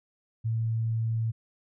sine tone, 113 Hz, A2, 47 cents sharp, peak -25 dBFS, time 0.44-1.32 s, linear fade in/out 20 ms, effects none

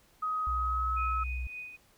sine tone with pitch glide, 1259 to 1289.9 Hz, D#6 to E6, +20 to -38 cents, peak -29 dBFS, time 0.22-1.24 s, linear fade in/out 10 ms, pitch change +42 cents, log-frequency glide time 0.53-0.94 s
sine tone, 62.5 Hz, B1, 21 cents sharp, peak -32 dBFS, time 0.47-1.47 s, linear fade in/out 0 ms
sine tone with tremolo, 2489 Hz, D#7, in tune, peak -37 dBFS, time 0.96-1.77 s, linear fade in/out 20 ms, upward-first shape triangle, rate 3.6 Hz, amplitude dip 65%
effects pink hiss -64 dBFS RMS until 1.97 s

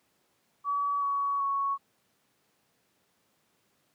sine tone with pitch steps, 1140 / 1125 / 1110.1 Hz, C#6 / C#6 / C#6, +48 / +25 / +2 cents, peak -26 dBFS, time 0.64-1.78 s, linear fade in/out 50 ms, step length 380 ms, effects pink hiss -71 dBFS RMS until 3.94 s + high-pass 150 Hz 12 dB/octave

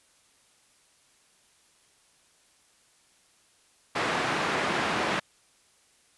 white band-pass noise, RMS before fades -28 dBFS, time 3.95-5.2 s, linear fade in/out 10 ms, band 140 to 1800 Hz, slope 12 dB/octave, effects white hiss -63 dBFS RMS until 6.17 s + resampled to 24000 Hz

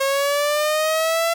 sawtooth linear sweep, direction up, 540 to 675 Hz, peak -14 dBFS, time 0-1.34 s, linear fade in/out 10 ms, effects none

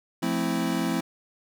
square chord, F major seventh, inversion none, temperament equal, 174.61 / 220 / 261.6 / 329.6 Hz, F3 / A3 / C4 / E4, 0 / 0 / 0 / 0 cents, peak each -31 / -31 / -30 / -31 dBFS, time 0.22-1.01 s, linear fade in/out 10 ms, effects none

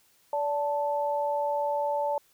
sine tone pair together, 578.2 / 880 Hz, D5 / A5, -27 / 0 cents, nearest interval perfect fifth, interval 727 cents, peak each -28 / -28 dBFS, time 0.33-2.18 s, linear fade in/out 2 ms, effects white hiss -64 dBFS RMS until 2.33 s

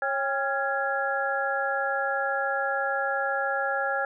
sine tone cluster, 548 / 802 / 1384 / 1669 Hz, C#5 / G5 / F6 / G#6, -20 / +39 / -16 / +8 cents, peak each -30 dBFS, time 0.02-4.05 s, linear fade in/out 2 ms, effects none

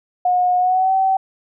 sine tone with pitch glide, 723 to 766 Hz, F#5 to G5, -40 to -40 cents, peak -13 dBFS, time 0.25-1.17 s, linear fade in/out 5 ms, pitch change +100 cents, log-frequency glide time 0.58-0.93 s, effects none

